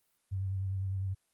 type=tone with vibrato; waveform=sine; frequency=96 Hz; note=G2; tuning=36 cents flat; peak=-31 dBFS; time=0.31-1.15 s; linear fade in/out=20 ms; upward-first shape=triangle; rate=9.9 Hz; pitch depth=37 cents each way; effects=white hiss -75 dBFS RMS until 1.33 s + Opus 32 kbps

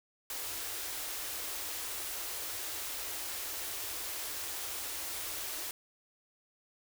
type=band-stop noise; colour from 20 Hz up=white; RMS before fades=-39 dBFS; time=0.3-5.71 s; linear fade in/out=2 ms; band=110 to 270 Hz; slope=96 dB/octave; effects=none

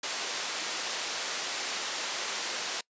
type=band-pass noise; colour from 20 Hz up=white; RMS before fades=-34 dBFS; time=0.03-2.81 s; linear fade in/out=5 ms; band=360 to 6600 Hz; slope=12 dB/octave; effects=noise-tail reverb RT60 0.1 s tail -24 dB re dry + resampled to 16000 Hz

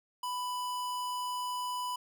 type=tone; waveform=square; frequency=993 Hz; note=B5; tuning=9 cents sharp; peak=-34 dBFS; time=0.23-1.96 s; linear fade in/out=5 ms; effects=none

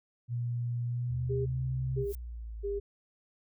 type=tone with pitch glide; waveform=sine; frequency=120 to 129.36 Hz; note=B2 to C3; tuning=-49 to -19 cents; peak=-30 dBFS; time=0.28-2.06 s; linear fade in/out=50 ms; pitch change=+130 cents; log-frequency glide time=0.85-1.64 s
type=exponential sweep; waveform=sine; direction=down; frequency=79.9 to 51.4 Hz; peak=-38 dBFS; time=1.1-2.8 s; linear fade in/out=5 ms
type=tone bursts; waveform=sine; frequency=402.4 Hz; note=G4; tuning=45 cents sharp; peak=-31 dBFS; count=3; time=1.29-2.8 s; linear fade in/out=20 ms; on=170 ms; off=500 ms
type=noise with exponential growth; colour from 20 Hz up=violet; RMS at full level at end=-42 dBFS; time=2-2.15 s; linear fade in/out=1 ms; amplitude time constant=32 ms
effects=none

